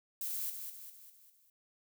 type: noise with echo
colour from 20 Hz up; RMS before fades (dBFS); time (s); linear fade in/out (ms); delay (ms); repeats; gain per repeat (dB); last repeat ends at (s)
violet; -38; 0.21-0.5; 2; 200; 5; -6; 1.5
effects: none